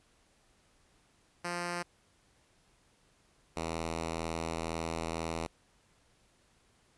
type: tone pair in turn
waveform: 5% pulse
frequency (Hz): 174.61 / 82.05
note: F3 / E2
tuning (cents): 0 / -8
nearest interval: octave + minor second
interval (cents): 1308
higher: first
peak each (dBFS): -23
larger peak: neither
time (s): 1.44-1.83 / 3.56-5.47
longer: second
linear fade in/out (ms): 10
effects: pink hiss -68 dBFS RMS until 6.97 s + resampled to 24000 Hz